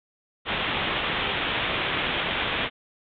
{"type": "low-pass noise", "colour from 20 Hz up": "white", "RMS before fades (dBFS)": -27, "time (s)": [0.45, 2.7], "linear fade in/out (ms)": 50, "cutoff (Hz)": 3600, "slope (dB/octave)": 96, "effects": []}